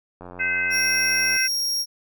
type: click train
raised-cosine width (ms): 1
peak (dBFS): -25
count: 104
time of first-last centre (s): 0.21-1.363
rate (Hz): 89.3
type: harmonic tone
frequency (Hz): 515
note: C5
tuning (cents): -28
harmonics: 3 / 4 / 5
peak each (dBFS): -24 / -25 / -26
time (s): 0.39-1.48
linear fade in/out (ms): 20
type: tone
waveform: 40% pulse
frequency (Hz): 5588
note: F8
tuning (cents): 0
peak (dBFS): -21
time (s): 0.7-1.86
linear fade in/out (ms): 50
effects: none